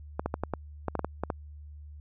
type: clicks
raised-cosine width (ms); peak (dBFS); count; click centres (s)
1; -15; 11; 0.195 / 0.26 / 0.341 / 0.436 / 0.537 / 0.883 / 0.953 / 0.993 / 1.046 / 1.236 / 1.302
effects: added 74 Hz sine -43 dBFS peak until 2 s